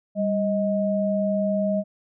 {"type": "tone pair together", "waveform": "sine", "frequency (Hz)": [197.7, 627.7], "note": ["G3", "D#5"], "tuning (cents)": [15, 15], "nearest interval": "octave + minor sixth", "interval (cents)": 2000, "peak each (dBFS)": -23, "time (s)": [0.15, 1.84], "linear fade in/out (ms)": 50, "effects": []}